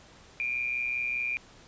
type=tone with amplitude modulation; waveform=sine; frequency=2400 Hz; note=D7; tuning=37 cents sharp; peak=-25 dBFS; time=0.4-1.37 s; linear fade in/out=0 ms; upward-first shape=sine; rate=125 Hz; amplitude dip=65%; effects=pink hiss -54 dBFS RMS until 1.67 s + resampled to 16000 Hz